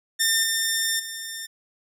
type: tone with level steps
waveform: 10% pulse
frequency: 1805 Hz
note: A6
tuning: 44 cents sharp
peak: -10 / -13 / -23 dBFS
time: 0.19-1.47 s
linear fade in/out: 20 ms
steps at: 0.43 / 0.99 s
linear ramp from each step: 10 ms
effects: none